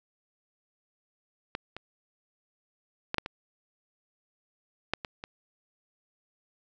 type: clicks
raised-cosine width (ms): 0.3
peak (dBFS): -16 / -23 / -13 / -10 / -19 / -10 / -19 / -22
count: 8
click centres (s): 1.551 / 1.766 / 3.144 / 3.183 / 3.261 / 4.936 / 5.048 / 5.239
effects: resampled to 16000 Hz + 8-bit